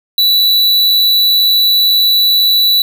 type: tone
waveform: square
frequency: 3951 Hz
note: B7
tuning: in tune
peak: -8 dBFS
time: 0.18-2.82 s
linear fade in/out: 2 ms
effects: none